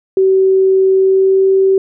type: tone with pitch glide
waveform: sine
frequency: 381.5 to 384.6 Hz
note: G4 to G4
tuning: -47 to -33 cents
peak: -7 dBFS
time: 0.17-1.78 s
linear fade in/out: 2 ms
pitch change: +14 cents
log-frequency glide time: 0.92-1.48 s
effects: none